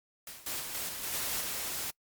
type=noise with exponential decay; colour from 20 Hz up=white; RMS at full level=-42 dBFS; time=0.27-0.83 s; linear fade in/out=2 ms; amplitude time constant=120 ms
type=noise with tremolo; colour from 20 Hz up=white; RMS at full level=-36 dBFS; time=0.46-1.41 s; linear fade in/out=5 ms; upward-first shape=square; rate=3.5 Hz; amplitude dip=35%
type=noise; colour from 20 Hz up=white; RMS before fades=-36 dBFS; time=1.13-1.91 s; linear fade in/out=10 ms
effects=noise-tail reverb RT60 0.1 s tail -26 dB re dry + Opus 48 kbps